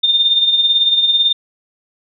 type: tone with tremolo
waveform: sine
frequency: 3625 Hz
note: A#7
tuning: 49 cents flat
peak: -8 dBFS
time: 0.03-1.33 s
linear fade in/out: 10 ms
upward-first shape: sine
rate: 18 Hz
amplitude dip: 55%
effects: none